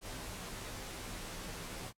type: noise with comb filter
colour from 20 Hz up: pink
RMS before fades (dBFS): -44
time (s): 0.01-1.93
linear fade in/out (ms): 50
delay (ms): 14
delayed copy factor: -0.7
effects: noise-tail reverb RT60 0.1 s tail -25 dB re dry + low-pass 12000 Hz 12 dB/octave